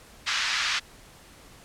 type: band-pass noise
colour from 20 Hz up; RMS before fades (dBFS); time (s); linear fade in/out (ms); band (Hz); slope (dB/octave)
pink; -27; 0.26-0.8; 20; 1300 to 5600; 24
effects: pink hiss -51 dBFS RMS until 1.64 s + low-pass 12000 Hz 12 dB/octave